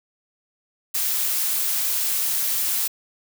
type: noise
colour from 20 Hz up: blue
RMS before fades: -23 dBFS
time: 0.94-2.88 s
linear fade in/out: 10 ms
effects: none